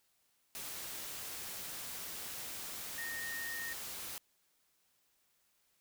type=tone in noise; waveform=sine; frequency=1848 Hz; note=A#6; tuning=16 cents flat; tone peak=-40 dBFS; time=2.98-3.73 s; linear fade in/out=0 ms; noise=white; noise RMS=-44 dBFS; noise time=0.55-4.18 s; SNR=+1 dB; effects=white hiss -75 dBFS RMS until 5.8 s